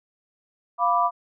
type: chord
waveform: sine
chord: B diminished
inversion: second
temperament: equal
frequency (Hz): 698.5 / 987.8 / 1174.7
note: F5 / B5 / D6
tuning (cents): 0 / 0 / 0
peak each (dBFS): -23 / -22 / -22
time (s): 0.78-1.11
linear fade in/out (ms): 50
effects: none